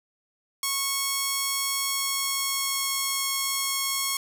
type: tone with pitch glide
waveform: 5% pulse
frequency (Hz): 1100 to 1093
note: C#6 to C#6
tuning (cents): -14 to -25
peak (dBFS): -13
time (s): 0.63-4.17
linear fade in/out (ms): 2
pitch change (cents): -11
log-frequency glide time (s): 1.81-2.96
effects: none